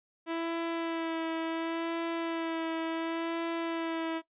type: tone with vibrato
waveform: sawtooth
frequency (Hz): 329.6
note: E4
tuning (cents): 0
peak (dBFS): -27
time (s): 0.26-4.22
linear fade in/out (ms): 50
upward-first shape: sine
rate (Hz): 0.7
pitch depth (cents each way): 20
effects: noise-tail reverb RT60 0.1 s tail -17 dB re dry + resampled to 8000 Hz